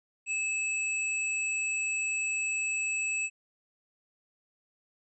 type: tone pair together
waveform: sine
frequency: 2609 / 7784 Hz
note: E7 / B8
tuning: -18 / -26 cents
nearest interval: octave + perfect fifth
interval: 1892 cents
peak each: -29 / -35 dBFS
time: 0.26-3.3 s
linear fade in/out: 50 ms
effects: none